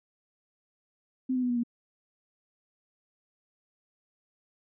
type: tone with pitch steps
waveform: sine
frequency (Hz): 258.3 / 252.8 / 247.5 / 242.3 / 237.1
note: C4 / B3 / B3 / B3 / A#3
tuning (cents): -22 / +41 / +4 / -33 / +30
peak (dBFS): -25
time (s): 1.29-1.635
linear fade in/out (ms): 10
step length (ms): 69
effects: none